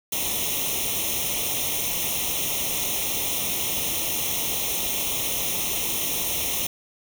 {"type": "noise with comb filter", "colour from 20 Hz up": "white", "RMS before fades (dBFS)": -26, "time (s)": [0.12, 6.67], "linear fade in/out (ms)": 5, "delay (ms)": 0.32, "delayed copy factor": 0.9, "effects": []}